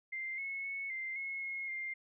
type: tone with pitch steps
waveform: sine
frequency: 2092 / 2189 / 2204 / 2088 / 2175 / 2162 / 2106 Hz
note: C7 / C#7 / C#7 / C7 / C#7 / C#7 / C7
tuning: -1 / -22 / -11 / -4 / -33 / -44 / +11 cents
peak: -37 dBFS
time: 0.12-1.94 s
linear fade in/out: 10 ms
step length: 260 ms
effects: none